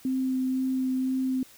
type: tone with vibrato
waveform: sine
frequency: 260 Hz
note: C4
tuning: 11 cents flat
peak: -24 dBFS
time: 0.05-1.43 s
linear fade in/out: 2 ms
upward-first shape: sine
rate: 2 Hz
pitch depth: 9 cents each way
effects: white hiss -53 dBFS RMS until 1.57 s